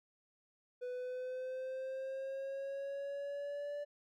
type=linear sweep; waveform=triangle; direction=up; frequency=494.9 to 583 Hz; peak=-37 dBFS; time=0.81-3.85 s; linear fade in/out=20 ms; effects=none